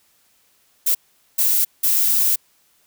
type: noise bursts at uneven times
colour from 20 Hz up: violet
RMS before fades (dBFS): -17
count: 3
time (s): 0.86-0.95 / 1.38-1.65 / 1.83-2.36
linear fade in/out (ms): 10
effects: white hiss -60 dBFS RMS until 2.86 s

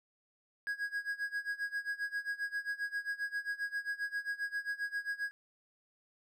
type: tone with tremolo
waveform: triangle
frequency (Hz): 1649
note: G#6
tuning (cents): -13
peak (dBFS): -30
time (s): 0.67-5.31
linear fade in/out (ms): 0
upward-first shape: sine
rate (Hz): 7.5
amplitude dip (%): 90
effects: none

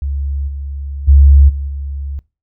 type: tone with level steps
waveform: sine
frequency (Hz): 69.8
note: C#2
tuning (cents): +13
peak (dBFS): -16 / -21 / -3 / -18 / -20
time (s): 0.02-2.19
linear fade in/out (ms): 0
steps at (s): 0.47 / 1.07 / 1.48 / 1.67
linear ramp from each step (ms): 20
effects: noise-tail reverb RT60 0.3 s tail -22 dB re dry

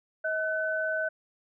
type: tone pair together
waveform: sine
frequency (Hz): 635 / 1510.3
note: D#5 / F#6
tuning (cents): +35 / +35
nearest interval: octave + minor third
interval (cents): 1500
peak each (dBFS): -30 / -29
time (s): 0.24-1.09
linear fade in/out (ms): 10
effects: none

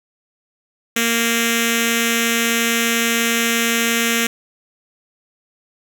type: tone with notch filter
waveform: 5% pulse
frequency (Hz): 231.5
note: A#3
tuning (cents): -12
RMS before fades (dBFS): -18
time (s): 0.96-4.27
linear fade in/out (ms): 5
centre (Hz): 860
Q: 0.51
effects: none

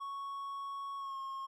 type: tone with pitch glide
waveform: triangle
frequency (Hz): 1108.7 to 1079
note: C#6 to C#6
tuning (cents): 0 to -47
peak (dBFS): -37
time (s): 0-1.47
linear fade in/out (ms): 20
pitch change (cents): -47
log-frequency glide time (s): 0.97-1.17
effects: none

